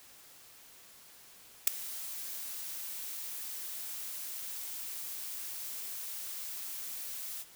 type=noise with ADSR envelope; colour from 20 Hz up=blue; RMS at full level=-20 dBFS; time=1.67-7.45 s; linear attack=5 ms; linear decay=7 ms; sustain=-21 dB; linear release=45 ms; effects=white hiss -56 dBFS RMS until 7.55 s